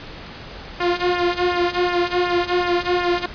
sawtooth tone with flanger, 353.7 Hz, F4, 22 cents sharp, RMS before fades -20 dBFS, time 0.8-3.26 s, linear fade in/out 5 ms, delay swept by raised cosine 0.22 to 2.82 ms, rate 2.7 Hz, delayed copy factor -0.75, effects pink hiss -36 dBFS RMS until 3.34 s + resampled to 11025 Hz

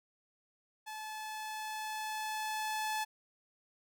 sawtooth tone with level ramp, 864 Hz, A5, 32 cents flat, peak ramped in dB -38 to -29 dBFS, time 0.86-3.05 s, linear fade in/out 20 ms, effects none

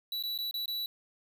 square tone with dropouts, 3940 Hz, B7, 5 cents flat, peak -33 dBFS, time 0.12-0.86 s, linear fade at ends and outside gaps 2 ms, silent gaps 0.226-0.236 / 0.378-0.387 / 0.511-0.541 / 0.658-0.679 s, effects none

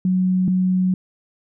sine tone pair in turn, 184.7 / 184.7 Hz, F#3 / F#3, -3 / -3 cents, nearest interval unison, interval 0 cents, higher neither, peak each -15 dBFS, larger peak neither, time 0.05-0.48 / 0.48-0.94 s, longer second, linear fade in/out 2 ms, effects none

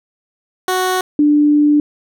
15% pulse / sine tone pair in turn, 370 / 295.4 Hz, F#4 / D4, 0 / +10 cents, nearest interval major third, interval 390 cents, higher first, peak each -8 dBFS, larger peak neither, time 0.68-1.01 / 1.19-1.8 s, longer second, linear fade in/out 2 ms, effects none

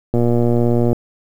click train, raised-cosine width 2 ms, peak -4 dBFS, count 95, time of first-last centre 0.14-0.93 s, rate 119 Hz, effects 7-bit

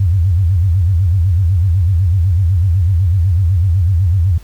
sine tone with vibrato, 89.9 Hz, F#2, 49 cents flat, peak -9 dBFS, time 0-4.38 s, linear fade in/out 5 ms, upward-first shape sine, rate 8 Hz, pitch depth 190 cents each way, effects added 50 Hz sine -33 dBFS peak until 4.43 s + pink hiss -47 dBFS RMS until 4.43 s

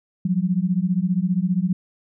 sine beating tone pair, 174.61 / 189.61 Hz, F3 / F#3, 0 / +43 cents, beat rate 15 Hz, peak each -21 dBFS, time 0.25-1.73 s, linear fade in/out 5 ms, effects none

